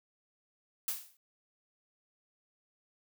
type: noise with exponential decay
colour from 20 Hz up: blue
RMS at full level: -31 dBFS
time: 0.88-1.17 s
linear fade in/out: 2 ms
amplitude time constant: 61 ms
effects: none